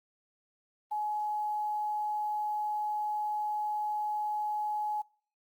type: tone with quantisation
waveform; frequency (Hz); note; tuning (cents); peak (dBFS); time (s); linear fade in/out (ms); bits
sine; 844; G#5; +28; -30; 0.91-5.02; 10; 10
effects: noise-tail reverb RT60 0.5 s tail -25 dB re dry + Opus 32 kbps

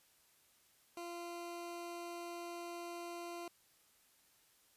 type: tone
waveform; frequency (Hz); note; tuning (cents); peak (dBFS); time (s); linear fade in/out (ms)
20% pulse; 344.7; F4; -23; -39; 0.97-3.48; 2
effects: white hiss -70 dBFS RMS until 4.76 s + resampled to 32000 Hz

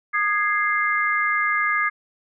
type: chord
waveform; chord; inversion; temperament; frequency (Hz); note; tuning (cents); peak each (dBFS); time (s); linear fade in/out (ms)
sine; Ab major; second; equal with one note detuned; 1228.1 / 1661.2 / 2093; Eb6 / Ab6 / C7; -23 / 0 / 0; -23; 0.13-1.9; 20
effects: none

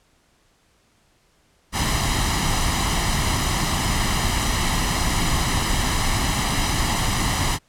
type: noise with comb filter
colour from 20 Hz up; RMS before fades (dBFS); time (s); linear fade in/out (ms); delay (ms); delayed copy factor
pink; -21; 1.72-7.59; 50; 1; +0.6
effects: pink hiss -61 dBFS RMS until 7.68 s + low-pass 10000 Hz 12 dB/octave

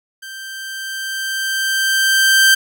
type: tone with level ramp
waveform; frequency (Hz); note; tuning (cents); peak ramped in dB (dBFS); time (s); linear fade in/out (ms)
sawtooth; 1567; G6; -1; -27 to -4; 0.22-2.55; 10
effects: none

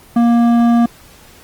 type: tone with hard clipping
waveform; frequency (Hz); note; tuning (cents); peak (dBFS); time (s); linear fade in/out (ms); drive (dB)
sine; 235.4; A#3; +17; -10; 0.16-0.86; 5; 10
effects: pink hiss -43 dBFS RMS until 1.43 s + Opus 24 kbps

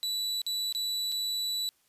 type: tone with dropouts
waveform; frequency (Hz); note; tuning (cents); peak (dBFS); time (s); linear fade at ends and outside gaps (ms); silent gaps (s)
40% pulse; 3951; B7; 0; -28; 0.03-1.69; 0; 0.417-0.465 / 0.725-0.749 / 1.118-1.122
effects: white hiss -69 dBFS RMS until 1.88 s + resampled to 32000 Hz

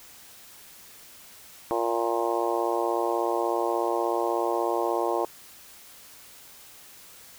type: harmonic tone with a mistuned harmonic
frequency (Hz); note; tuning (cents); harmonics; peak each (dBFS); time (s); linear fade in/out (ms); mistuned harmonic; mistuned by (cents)
116.54; A#2; 0; 3 / 4 / 5 / 6 / 7 / 8 / 9; -29 / -30 / -31 / -32 / -32 / -33 / -34; 1.71-5.25; 0; 9; +21
effects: white hiss -49 dBFS RMS until 7.38 s

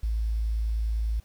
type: tone with quantisation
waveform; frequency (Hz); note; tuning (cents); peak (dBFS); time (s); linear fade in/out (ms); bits
sine; 55; A1; 0; -24; 0.03-1.2; 5; 9
effects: pink hiss -62 dBFS RMS until 1.24 s

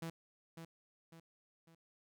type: tone with echo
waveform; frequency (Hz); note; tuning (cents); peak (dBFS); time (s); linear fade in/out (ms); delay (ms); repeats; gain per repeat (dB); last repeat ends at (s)
sawtooth; 164.81; E3; 0; -37; 0.02-0.1; 5; 550; 3; -7; 1.75
effects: none

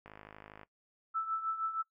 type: click train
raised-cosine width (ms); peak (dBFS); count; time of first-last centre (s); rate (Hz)
0.5; -34; 31; 0.06-0.633; 52.4
type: tone with tremolo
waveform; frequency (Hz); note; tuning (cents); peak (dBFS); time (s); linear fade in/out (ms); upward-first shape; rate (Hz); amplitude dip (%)
sine; 1318.5; E6; 0; -29; 1.14-1.83; 20; triangle; 6.4; 75
effects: noise-tail reverb RT60 0.1 s tail -18 dB re dry

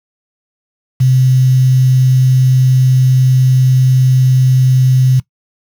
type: tone with quantisation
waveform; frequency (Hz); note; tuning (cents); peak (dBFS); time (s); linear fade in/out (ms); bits
sine; 129.3; C3; -20; -6; 1-5.2; 10; 5
effects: noise-tail reverb RT60 0.1 s tail -19 dB re dry

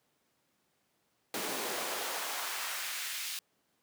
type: noise with high-pass filter sweep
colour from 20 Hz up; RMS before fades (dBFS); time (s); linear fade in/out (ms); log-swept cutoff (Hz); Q
pink; -37; 1.34-3.39; 2; 240 to 2900; 1
effects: pink hiss -75 dBFS RMS until 3.82 s + high-pass 150 Hz 12 dB/octave

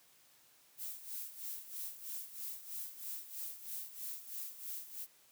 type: noise with tremolo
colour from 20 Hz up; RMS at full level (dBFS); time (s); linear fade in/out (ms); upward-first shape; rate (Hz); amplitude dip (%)
violet; -42; 0.77-5.07; 50; sine; 3.1; 75
effects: white hiss -66 dBFS RMS until 5.31 s + high-pass 80 Hz 12 dB/octave

